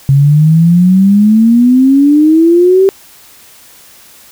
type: exponential sweep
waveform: sine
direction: up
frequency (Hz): 135.6 to 392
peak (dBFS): -3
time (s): 0.09-2.89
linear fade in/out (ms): 0
effects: white hiss -39 dBFS RMS until 4.31 s